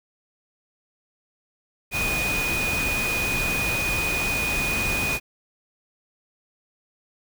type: tone in noise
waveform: sine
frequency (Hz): 2476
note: D#7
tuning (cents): -9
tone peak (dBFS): -24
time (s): 1.91-5.2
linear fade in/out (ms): 50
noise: pink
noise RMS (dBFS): -28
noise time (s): 1.91-5.2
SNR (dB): +1
effects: none